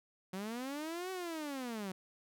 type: linear two-way sweep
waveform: sawtooth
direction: up then down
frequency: 181.5 to 380 to 181.5 Hz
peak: -35 dBFS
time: 0.33-1.92 s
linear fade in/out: 5 ms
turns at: 1.11 s
effects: none